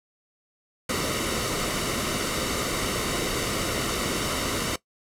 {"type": "noise with comb filter", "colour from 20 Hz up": "pink", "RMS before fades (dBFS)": -27, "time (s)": [0.89, 4.76], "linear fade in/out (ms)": 5, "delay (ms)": 1.2, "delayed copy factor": -0.55, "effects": ["noise-tail reverb RT60 0.1 s tail -19 dB re dry", "low-pass 11000 Hz 12 dB/octave"]}